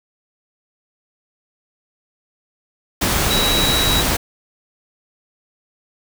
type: tone in noise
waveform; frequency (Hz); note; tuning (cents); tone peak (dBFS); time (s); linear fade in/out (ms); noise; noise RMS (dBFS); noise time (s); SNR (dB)
sine; 3885; B7; -29; -18; 3.3-4.02; 10; pink; -18; 3.01-4.17; -3
effects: none